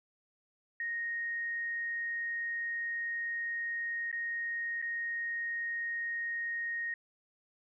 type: tone with dropouts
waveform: sine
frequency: 1864.7 Hz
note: A#6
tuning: in tune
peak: -33 dBFS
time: 0.8-6.94 s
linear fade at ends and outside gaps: 2 ms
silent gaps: 4.115-4.127 / 4.817-4.824 s
effects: none